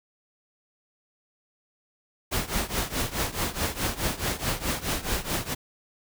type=noise with tremolo; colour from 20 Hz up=pink; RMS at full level=-25 dBFS; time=2.31-5.55 s; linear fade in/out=20 ms; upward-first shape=triangle; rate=4.7 Hz; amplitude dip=90%; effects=none